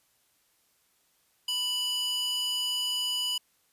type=tone with high-pass filter; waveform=square; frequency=987.8 Hz; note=B5; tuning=in tune; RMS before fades=-30 dBFS; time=1.48-3.38 s; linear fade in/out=5 ms; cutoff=3400 Hz; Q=4.1; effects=white hiss -69 dBFS RMS until 3.72 s + resampled to 32000 Hz